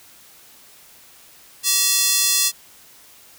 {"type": "tone with high-pass filter", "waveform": "square", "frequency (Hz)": 382.6, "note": "G4", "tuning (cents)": -42, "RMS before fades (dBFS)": -18, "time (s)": [1.63, 2.52], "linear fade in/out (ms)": 50, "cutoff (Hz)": 5200, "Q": 1, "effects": ["white hiss -48 dBFS RMS until 3.38 s"]}